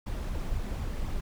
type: noise with flanger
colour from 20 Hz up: brown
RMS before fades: -32 dBFS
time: 0.06-1.21 s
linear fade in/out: 10 ms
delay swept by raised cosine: 0.82 to 5.12 ms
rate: 4 Hz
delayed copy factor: +0.5
effects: none